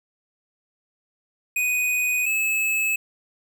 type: tone pair in turn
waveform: square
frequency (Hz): 2489 / 2596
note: D#7 / E7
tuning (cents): 0 / -27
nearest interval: minor second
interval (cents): 73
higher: second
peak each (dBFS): -21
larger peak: neither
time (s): 1.56-2.26 / 2.26-2.96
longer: neither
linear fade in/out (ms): 5
effects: none